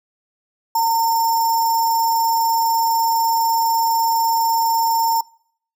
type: tone with sample-and-hold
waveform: sine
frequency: 912 Hz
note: A#5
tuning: 38 cents flat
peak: -14 dBFS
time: 0.75-5.21 s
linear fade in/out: 5 ms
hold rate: 6300 Hz
effects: noise-tail reverb RT60 0.6 s tail -24 dB re dry